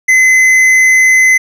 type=tone with tanh clipping; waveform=sine; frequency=2041 Hz; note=C7; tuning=44 cents flat; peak=-6 dBFS; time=0.08-1.38 s; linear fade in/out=10 ms; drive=10 dB; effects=none